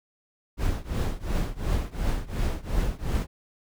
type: noise with tremolo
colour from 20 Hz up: brown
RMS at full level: -23 dBFS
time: 0.57-3.27 s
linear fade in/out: 50 ms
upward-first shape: triangle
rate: 2.8 Hz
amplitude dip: 95%
effects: none